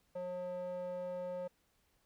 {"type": "tone with band-pass filter", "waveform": "square", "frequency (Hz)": 179.9, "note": "F#3", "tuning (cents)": -48, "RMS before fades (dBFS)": -41, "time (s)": [0.15, 1.48], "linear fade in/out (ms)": 10, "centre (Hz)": 610, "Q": 8.8, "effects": ["pink hiss -75 dBFS RMS until 2.05 s"]}